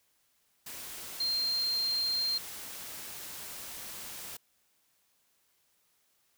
sine tone in noise, 4186 Hz, C8, in tune, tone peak -28 dBFS, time 1.2-2.38 s, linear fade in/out 5 ms, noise white, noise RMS -43 dBFS, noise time 0.66-4.37 s, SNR +12 dB, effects white hiss -72 dBFS RMS until 6.37 s

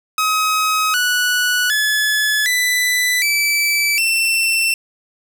sawtooth tone with pitch steps, 1269 / 1474.6 / 1713.6 / 1991.3 / 2314 / 2689 Hz, D#6 / F#6 / A6 / B6 / D7 / E7, +34 / -6 / -46 / +14 / -26 / +34 cents, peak -11 dBFS, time 0.18-4.74 s, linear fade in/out 2 ms, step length 760 ms, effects none

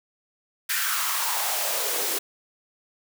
white noise with high-pass filter sweep, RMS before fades -26 dBFS, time 0.69-2.19 s, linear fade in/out 10 ms, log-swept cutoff 1700 to 350 Hz, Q 3.4, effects none

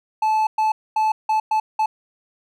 triangle tone bursts at uneven times, 869 Hz, A5, 22 cents flat, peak -14 dBFS, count 6, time 0.22-0.47 / 0.58-0.72 / 0.96-1.12 / 1.29-1.4 / 1.51-1.6 / 1.79-1.86 s, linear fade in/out 5 ms, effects none

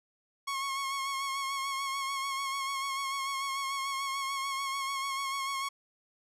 sawtooth tone with vibrato, 1093 Hz, C#6, 25 cents flat, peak -28 dBFS, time 0.47-5.69 s, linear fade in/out 10 ms, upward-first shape sine, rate 6.8 Hz, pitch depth 33 cents each way, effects low-pass 11000 Hz 12 dB/octave

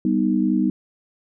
sine chord, G augmented, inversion none, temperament equal, 196 / 246.9 / 311.1 Hz, G3 / B3 / D#4, 0 / 0 / 0 cents, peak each -21 dBFS, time 0.05-0.7 s, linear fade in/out 2 ms, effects none

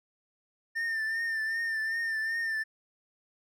triangle tone with vibrato, 1800 Hz, A6, 39 cents sharp, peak -27 dBFS, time 0.75-2.64 s, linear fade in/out 20 ms, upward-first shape triangle, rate 2.6 Hz, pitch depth 49 cents each way, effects none

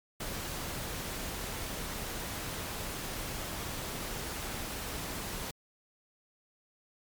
pink noise, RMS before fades -38 dBFS, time 0.2-5.51 s, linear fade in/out 5 ms, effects MP3 96 kbps

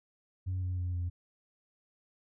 sine tone with pitch steps, 92.5 / 90.96 / 89.45 / 87.97 Hz, F#2 / F#2 / F2 / F2, 0 / -29 / +42 / +13 cents, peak -29 dBFS, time 0.46-1.1 s, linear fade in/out 20 ms, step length 160 ms, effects tanh soft clip ceiling -29 dBFS

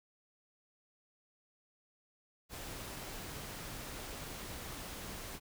pink noise, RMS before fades -45 dBFS, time 2.49-5.4 s, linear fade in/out 50 ms, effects none

